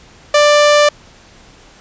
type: tone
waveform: sawtooth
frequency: 590 Hz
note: D5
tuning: 8 cents sharp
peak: -3 dBFS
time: 0.34-0.89 s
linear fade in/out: 5 ms
effects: pink hiss -43 dBFS RMS until 1.8 s + resampled to 16000 Hz